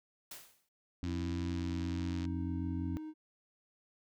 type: noise with exponential decay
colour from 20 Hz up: white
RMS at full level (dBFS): -44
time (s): 0.31-0.69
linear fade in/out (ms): 5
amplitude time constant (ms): 82
type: harmonic tone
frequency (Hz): 88.2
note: F2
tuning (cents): +18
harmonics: 1 / 2 / 3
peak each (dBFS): -37 / -42 / -39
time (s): 1.03-2.97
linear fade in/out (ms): 0
type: tone with pitch glide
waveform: triangle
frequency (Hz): 329.6 to 311.1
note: E4 to D#4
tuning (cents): 0 to 0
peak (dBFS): -39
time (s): 1.04-3.14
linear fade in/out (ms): 50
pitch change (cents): -100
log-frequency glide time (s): 1.37-2.45
type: click train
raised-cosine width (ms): 0.2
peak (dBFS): -31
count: 110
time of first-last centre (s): 1.04-2.252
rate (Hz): 89.9
effects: none